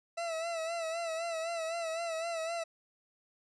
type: tone with vibrato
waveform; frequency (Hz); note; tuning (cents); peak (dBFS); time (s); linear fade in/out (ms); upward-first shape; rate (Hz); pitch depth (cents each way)
40% pulse; 662; E5; +7; -33; 0.17-2.64; 10; sine; 3.9; 56
effects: resampled to 22050 Hz

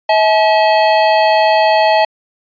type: tone pair together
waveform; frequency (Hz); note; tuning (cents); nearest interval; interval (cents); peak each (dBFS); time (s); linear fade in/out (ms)
square; 643 / 857.6; E5 / A5; -43 / -45; perfect fourth; 498; -12; 0.09-2.05; 5
effects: resampled to 11025 Hz

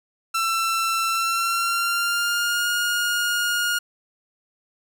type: tone with pitch glide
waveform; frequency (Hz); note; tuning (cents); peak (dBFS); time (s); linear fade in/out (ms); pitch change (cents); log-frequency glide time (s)
sawtooth; 1340 to 1427.9; E6 to F6; +28 to +38; -17; 0.34-3.79; 10; +110; 1.09-2.68
effects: none

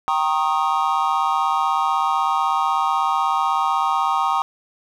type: chord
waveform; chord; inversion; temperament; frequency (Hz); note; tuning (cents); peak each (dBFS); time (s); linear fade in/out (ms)
triangle; Eb dominant seventh; first; equal with one note detuned; 784 / 932.3 / 1088.4 / 1244.5; G5 / Bb5 / Db6 / Eb6; 0 / 0 / -32 / 0; -21; 0.08-4.42; 0
effects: none

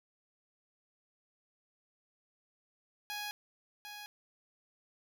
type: tone with echo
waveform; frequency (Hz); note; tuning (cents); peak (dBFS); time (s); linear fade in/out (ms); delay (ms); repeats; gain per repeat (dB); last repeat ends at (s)
10% pulse; 830.6; G#5; 0; -30; 3.1-3.31; 0; 750; 1; -7; 4.06
effects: none

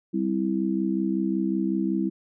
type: chord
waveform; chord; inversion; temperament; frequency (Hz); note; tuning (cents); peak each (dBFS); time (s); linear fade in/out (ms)
sine; C major; second; just; 196.22 / 261.6 / 327; G3 / C4 / E4; +2 / 0 / -14; -26 / -29 / -26; 0.13-2.1; 20
effects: none

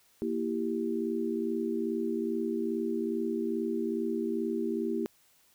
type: chord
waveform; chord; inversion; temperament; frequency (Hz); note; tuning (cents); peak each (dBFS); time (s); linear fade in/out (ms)
sine; E diminished; second; equal; 233.1 / 329.6 / 392; Bb3 / E4 / G4; 0 / 0 / 0; -33; 0.22-5.06; 0
effects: white hiss -65 dBFS RMS until 5.54 s

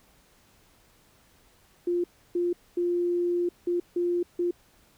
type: tone bursts at uneven times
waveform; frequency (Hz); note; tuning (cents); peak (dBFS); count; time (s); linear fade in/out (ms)
sine; 350; F4; +4; -23; 6; 1.87-2.04 / 2.35-2.53 / 2.77-3.49 / 3.67-3.8 / 3.96-4.23 / 4.39-4.51; 5
effects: pink hiss -61 dBFS RMS until 4.97 s

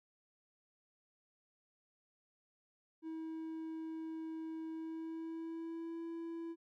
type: tone with pitch glide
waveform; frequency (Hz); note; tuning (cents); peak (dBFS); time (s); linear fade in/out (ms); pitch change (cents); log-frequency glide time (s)
triangle; 321.3 to 332.6; E4 to E4; -44 to +16; -39; 3.02-6.56; 50; +60; 4.7-6.03
effects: none

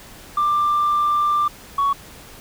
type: tone pair in turn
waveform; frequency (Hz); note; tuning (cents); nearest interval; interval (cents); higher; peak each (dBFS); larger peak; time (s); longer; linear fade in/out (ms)
sine; 1185 / 1118.5; D6 / C#6; +15 / +15; minor second; 100; first; -14 / -14; neither; 0.37-1.48 / 1.78-1.93; first; 5
effects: tanh soft clip ceiling -13 dBFS + pink hiss -42 dBFS RMS until 2.4 s

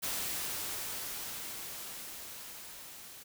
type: noise with level ramp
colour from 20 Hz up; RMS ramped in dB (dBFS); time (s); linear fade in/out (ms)
white; -35 to -50; 0.02-3.24; 20
effects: none

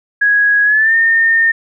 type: tone with pitch glide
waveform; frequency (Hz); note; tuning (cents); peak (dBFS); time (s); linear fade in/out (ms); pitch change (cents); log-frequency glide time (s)
sine; 1661.2 to 1822; G#6 to A#6; 0 to -40; -8; 0.21-1.52; 10; +160; 0.64-0.95
effects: none

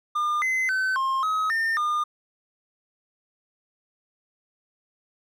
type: tone with pitch steps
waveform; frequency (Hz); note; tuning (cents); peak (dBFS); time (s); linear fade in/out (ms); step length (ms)
triangle; 1206 / 2049 / 1526 / 1064 / 1272 / 1811 / 1212; D6 / C7 / G6 / C6 / D#6 / A6 / D#6; +46 / -37 / -47 / +29 / +38 / +49 / -46; -20; 0.15-2.04; 10; 270
effects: none

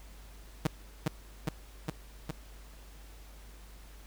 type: tone with echo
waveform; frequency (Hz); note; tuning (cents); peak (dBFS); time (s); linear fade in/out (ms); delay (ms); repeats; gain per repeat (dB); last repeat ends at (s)
sawtooth; 155.56; D#3; 0; -20; 0.65-0.67; 5; 410; 4; -2; 2.31
effects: added 50 Hz sine -49 dBFS peak until 4.06 s + pink hiss -57 dBFS RMS until 4.06 s

